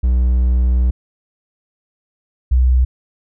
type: tone pair in turn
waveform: triangle / sine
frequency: 61.8 / 63.03 Hz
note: B1 / B1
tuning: +2 / +36 cents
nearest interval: unison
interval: 34 cents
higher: second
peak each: -9 dBFS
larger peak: neither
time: 0.03-0.91 / 2.51-2.85 s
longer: first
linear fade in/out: 10 ms
effects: none